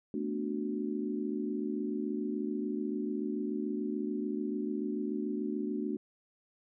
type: chord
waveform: sine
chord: B minor seventh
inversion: third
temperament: equal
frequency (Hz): 220 / 246.9 / 293.7 / 370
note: A3 / B3 / D4 / F#4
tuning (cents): 0 / 0 / 0 / 0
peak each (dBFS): -36 / -40 / -36 / -38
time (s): 0.14-5.97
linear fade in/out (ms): 2
effects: none